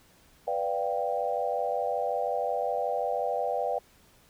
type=chord; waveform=sine; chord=G dominant seventh; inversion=first; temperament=equal; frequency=493.9 / 587.3 / 698.5 / 784 Hz; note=B4 / D5 / F5 / G5; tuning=0 / 0 / 0 / 0 cents; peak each=-32 dBFS; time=0.47-3.79 s; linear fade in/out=10 ms; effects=pink hiss -60 dBFS RMS until 4.29 s